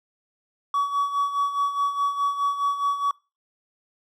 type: tone with tremolo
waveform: triangle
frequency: 1133 Hz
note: C#6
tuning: 37 cents sharp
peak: -16 dBFS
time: 0.74-3.11 s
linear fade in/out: 2 ms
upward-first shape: sine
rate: 4.8 Hz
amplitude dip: 70%
effects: noise-tail reverb RT60 0.3 s tail -25 dB re dry + tanh soft clip ceiling -14 dBFS